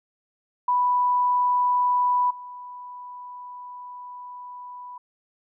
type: tone with level steps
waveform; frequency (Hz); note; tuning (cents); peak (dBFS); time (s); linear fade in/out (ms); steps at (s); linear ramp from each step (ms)
sine; 987.8; B5; 0; -18 / -36; 0.68-4.98; 5; 2.3; 10
effects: none